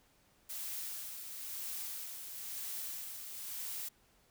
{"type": "noise with tremolo", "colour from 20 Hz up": "blue", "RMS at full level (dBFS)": -41, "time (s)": [0.49, 3.89], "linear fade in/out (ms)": 10, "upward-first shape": "sine", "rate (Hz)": 1, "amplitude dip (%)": 45, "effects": ["pink hiss -69 dBFS RMS until 4.3 s"]}